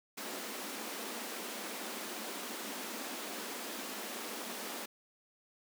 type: high-pass noise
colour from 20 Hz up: pink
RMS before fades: -42 dBFS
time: 0.17-4.86 s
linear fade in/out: 10 ms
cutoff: 200 Hz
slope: 96 dB/octave
effects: none